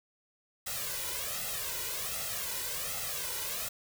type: noise with flanger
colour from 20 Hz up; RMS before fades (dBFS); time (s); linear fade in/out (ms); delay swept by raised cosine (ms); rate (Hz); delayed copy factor
white; -36; 0.66-3.69; 10; 1.5 to 2.06; 1.3; +0.85
effects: none